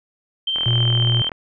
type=tone with tremolo; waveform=sine; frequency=3133 Hz; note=G7; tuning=2 cents flat; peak=-18 dBFS; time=0.47-1.29 s; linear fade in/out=5 ms; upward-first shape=sine; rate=15 Hz; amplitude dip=25%
type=click train; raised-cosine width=0.5 ms; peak=-16 dBFS; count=32; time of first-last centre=0.56-1.318 s; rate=40.9 Hz
type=tone; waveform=triangle; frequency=119.2 Hz; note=A#2; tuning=39 cents sharp; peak=-14 dBFS; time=0.66-1.22 s; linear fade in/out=5 ms
effects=none